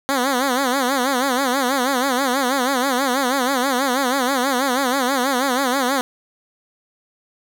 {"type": "tone with vibrato", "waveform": "10% pulse", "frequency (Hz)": 261.6, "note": "C4", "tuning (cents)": 0, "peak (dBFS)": -9, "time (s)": [0.09, 6.01], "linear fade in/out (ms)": 0, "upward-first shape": "sine", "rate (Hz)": 6.2, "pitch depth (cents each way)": 130, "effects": []}